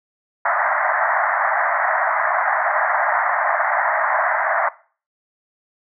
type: band-pass noise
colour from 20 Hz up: pink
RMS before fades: -19 dBFS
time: 0.45-4.69 s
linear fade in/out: 5 ms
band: 620 to 2000 Hz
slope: 96 dB/octave
effects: noise-tail reverb RT60 0.4 s tail -19 dB re dry